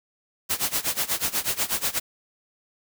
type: noise with tremolo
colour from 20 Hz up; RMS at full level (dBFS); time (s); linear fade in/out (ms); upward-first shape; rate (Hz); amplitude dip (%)
white; -23; 0.49-2; 20; sine; 8.2; 90
effects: none